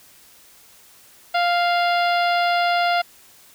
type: harmonic tone with a mistuned harmonic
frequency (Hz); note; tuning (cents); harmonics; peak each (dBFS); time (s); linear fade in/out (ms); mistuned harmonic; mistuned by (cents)
698.5; F5; 0; 1 / 2 / 3 / 4 / 5 / 6 / 7; -18 / -24 / -28 / -30 / -32 / -34 / -35; 1.34-3.02; 10; 5; -26
effects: white hiss -50 dBFS RMS until 3.54 s